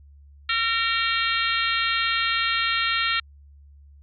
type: harmonic tone with a mistuned harmonic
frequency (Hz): 460.9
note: A#4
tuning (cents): -20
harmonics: 3 / 4 / 5 / 6 / 7 / 8 / 9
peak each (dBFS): -26 / -27 / -28 / -29 / -29 / -30 / -31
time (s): 0.49-3.2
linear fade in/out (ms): 5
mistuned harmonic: 3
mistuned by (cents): -28
effects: added 71 Hz sine -46 dBFS peak until 4.02 s + MP3 64 kbps